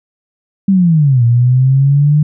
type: linear two-way sweep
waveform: sine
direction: down then up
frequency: 199.4 to 116.54 to 151.7 Hz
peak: -6 dBFS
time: 0.68-2.23 s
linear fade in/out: 5 ms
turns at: 1.24 s
effects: none